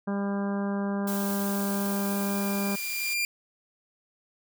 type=harmonic tone; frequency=199.8 Hz; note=G3; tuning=33 cents sharp; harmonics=1 / 2 / 3 / 4 / 5 / 6 / 7 / 8; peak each=-27 / -36 / -37 / -41 / -41 / -44 / -47 / -44 dBFS; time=0.07-2.76 s; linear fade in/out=10 ms
type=noise; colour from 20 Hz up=blue; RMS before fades=-36 dBFS; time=1.07-3.14 s; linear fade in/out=5 ms
type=tone with exponential growth; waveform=sawtooth; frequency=2392 Hz; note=D7; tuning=31 cents sharp; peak=-21 dBFS; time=1.41-3.25 s; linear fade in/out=1 ms; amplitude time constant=400 ms
effects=none